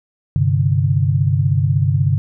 sine chord, G suspended fourth, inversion none, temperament just, 98 / 130.67 / 147 Hz, G2 / C3 / D3, 0 / -2 / +2 cents, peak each -17 dBFS, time 0.36-2.18 s, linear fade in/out 0 ms, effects none

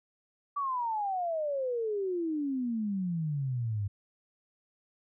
sine exponential sweep, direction down, 1163 to 97.8 Hz, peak -29 dBFS, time 0.56-3.88 s, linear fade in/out 10 ms, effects none

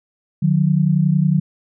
sine tone pair together, 150.9 / 181.85 Hz, D3 / F#3, +47 / -30 cents, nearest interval minor third, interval 323 cents, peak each -15 / -16 dBFS, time 0.42-1.4 s, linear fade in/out 10 ms, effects none

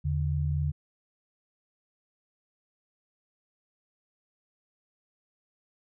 sine tone pair together, 80.94 / 145.1 Hz, E2 / D3, -31 / -21 cents, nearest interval minor seventh, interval 1010 cents, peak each -28 dBFS, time 0.04-0.72 s, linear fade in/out 20 ms, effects none

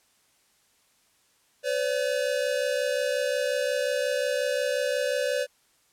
square tone pair together, 507 / 572.6 Hz, B4 / D5, +45 / -44 cents, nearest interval major second, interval 211 cents, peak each -28 dBFS, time 1.63-5.47 s, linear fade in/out 50 ms, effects white hiss -65 dBFS RMS until 5.92 s + low-pass 11000 Hz 12 dB/octave

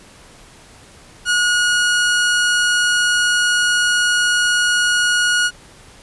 sawtooth tone, 1448 Hz, F#6, 38 cents flat, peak -10 dBFS, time 1.25-5.51 s, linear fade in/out 50 ms, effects pink hiss -44 dBFS RMS until 6.02 s + resampled to 24000 Hz

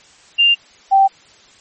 sine tone pair in turn, 2794 / 779.7 Hz, F7 / G5, 0 / -10 cents, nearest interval octave + minor seventh, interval 2210 cents, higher first, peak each -8 / -7 dBFS, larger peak second, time 0.38-0.55 / 0.91-1.08 s, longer neither, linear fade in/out 20 ms, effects white hiss -47 dBFS RMS until 1.6 s + MP3 32 kbps

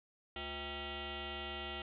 sine tone with frequency modulation, 1365 Hz, F6, 40 cents flat, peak -40 dBFS, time 0.36-1.82 s, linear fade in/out 2 ms, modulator 287 Hz, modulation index 6.9, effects none

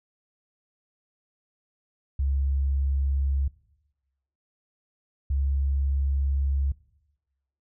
sine tone pair in turn, 68.6 / 68.89 Hz, C#2 / C#2, -17 / -10 cents, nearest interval unison, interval 7 cents, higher second, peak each -22 dBFS, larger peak neither, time 2.19-3.48 / 5.3-6.72 s, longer second, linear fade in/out 5 ms, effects noise-tail reverb RT60 1.0 s tail -20 dB re dry

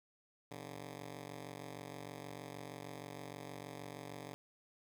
10% pulse ring-modulated tone, 143.1 Hz, D3, 45 cents flat, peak -35 dBFS, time 0.51-4.34 s, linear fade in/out 0 ms, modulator 23.2 Hz, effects 12-bit

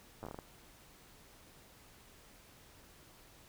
slowing click train, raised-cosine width 1 ms, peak -30 dBFS, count 8, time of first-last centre 0.23-0.388 s, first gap 9 ms, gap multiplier 1.3, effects pink hiss -60 dBFS RMS until 3.48 s

